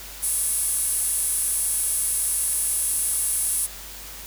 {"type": "tone with high-pass filter", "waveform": "sawtooth", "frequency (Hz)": 554.4, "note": "C#5", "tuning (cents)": 0, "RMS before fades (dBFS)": -24, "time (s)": [0.22, 3.67], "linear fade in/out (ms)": 20, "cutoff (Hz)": 10000, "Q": 4.8, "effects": ["added 50 Hz sine -44 dBFS peak until 4.26 s", "white hiss -39 dBFS RMS until 4.26 s"]}